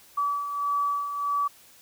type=beating tone pair; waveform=sine; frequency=1146 / 1147.6 Hz; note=D6 / D6; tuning=-43 / -40 cents; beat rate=1.6 Hz; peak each=-33 / -25 dBFS; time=0.17-1.48 s; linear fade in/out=10 ms; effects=white hiss -54 dBFS RMS until 1.81 s